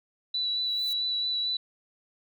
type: tone with vibrato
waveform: sine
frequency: 3951 Hz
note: B7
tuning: in tune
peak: -26 dBFS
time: 0.34-1.57 s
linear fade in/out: 5 ms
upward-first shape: sine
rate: 4.5 Hz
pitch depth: 15 cents each way
type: noise with exponential growth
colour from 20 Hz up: violet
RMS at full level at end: -38 dBFS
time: 0.51-0.93 s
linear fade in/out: 2 ms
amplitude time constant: 90 ms
effects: none